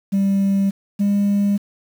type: tone pair in turn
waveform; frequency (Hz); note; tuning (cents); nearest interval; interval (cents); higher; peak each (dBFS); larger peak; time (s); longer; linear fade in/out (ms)
sine; 196.4 / 202; G3 / G#3; +4 / -48; unison; 48; second; -12 / -12; neither; 0.12-0.71 / 0.99-1.58; neither; 20
effects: tanh soft clip ceiling -13 dBFS + 7-bit